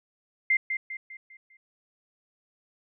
sine tone with echo, 2093 Hz, C7, in tune, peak -19 dBFS, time 0.5-0.57 s, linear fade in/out 5 ms, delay 200 ms, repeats 5, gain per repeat -7 dB, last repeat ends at 1.57 s, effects none

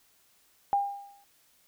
sine tone with exponential decay, 803 Hz, G5, 41 cents sharp, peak -20 dBFS, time 0.73-1.24 s, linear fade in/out 0 ms, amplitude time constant 110 ms, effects white hiss -65 dBFS RMS until 1.67 s

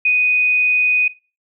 sine tone, 2489 Hz, D#7, in tune, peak -12 dBFS, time 0.05-1.08 s, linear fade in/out 5 ms, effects noise-tail reverb RT60 0.3 s tail -17 dB re dry

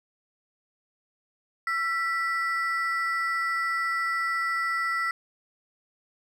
triangle ring-modulated tone, 1652 Hz, G#6, 10 cents flat, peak -20 dBFS, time 1.67-5.11 s, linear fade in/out 2 ms, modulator 309 Hz, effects none

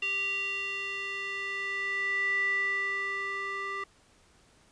square tone with band-pass filter sweep, 394.3 Hz, G4, 10 cents sharp, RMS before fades -32 dBFS, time 0.02-3.84 s, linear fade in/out 5 ms, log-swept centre 2800 to 1600 Hz, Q 8.5, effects pink hiss -62 dBFS RMS until 4.71 s + resampled to 22050 Hz

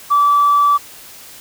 sine tone, 1156 Hz, D6, 28 cents flat, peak -8 dBFS, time 0.1-0.78 s, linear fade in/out 20 ms, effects tanh soft clip ceiling -5 dBFS + white hiss -38 dBFS RMS until 1.4 s

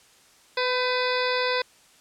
harmonic tone with a mistuned harmonic, 501 Hz, B4, 25 cents sharp, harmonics 1 / 2 / 3 / 4 / 5 / 7 / 8 / 9 / 10, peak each -26 / -29 / -31 / -32 / -33 / -34 / -35 / -36 / -36 dBFS, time 0.57-1.62 s, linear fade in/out 5 ms, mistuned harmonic 3, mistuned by +33 cents, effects white hiss -56 dBFS RMS until 2 s + low-pass 9000 Hz 12 dB/octave

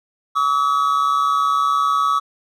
triangle tone pair together, 1141.2 / 1281 Hz, C#6 / E6, +50 / -50 cents, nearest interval major second, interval 200 cents, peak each -16 dBFS, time 0.35-2.2 s, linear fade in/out 20 ms, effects none

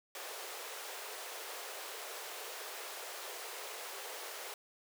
pink high-pass noise, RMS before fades -45 dBFS, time 0.15-4.54 s, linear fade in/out 2 ms, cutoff 400 Hz, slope 48 dB/octave, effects none

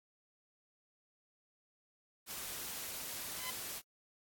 white noise, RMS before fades -43 dBFS, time 2.26-3.82 s, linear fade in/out 50 ms
15% pulse tone with exponential growth, 1016 Hz, B5, 49 cents sharp, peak -32 dBFS, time 3.2-3.5 s, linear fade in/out 0 ms, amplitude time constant 64 ms
effects AAC 64 kbps

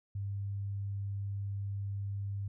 sine tone, 99.7 Hz, G2, 30 cents sharp, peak -34 dBFS, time 0.15-2.48 s, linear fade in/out 5 ms, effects none

